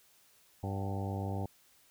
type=harmonic tone with a mistuned harmonic; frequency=98.1 Hz; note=G2; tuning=2 cents sharp; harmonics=1 / 2 / 3 / 4 / 5 / 6 / 7 / 8 / 9; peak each=-35 / -41 / -44 / -46 / -47 / -48 / -48 / -45 / -50 dBFS; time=0.63-1.46 s; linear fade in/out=5 ms; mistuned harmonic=7; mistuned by=+75 cents; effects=white hiss -65 dBFS RMS until 1.9 s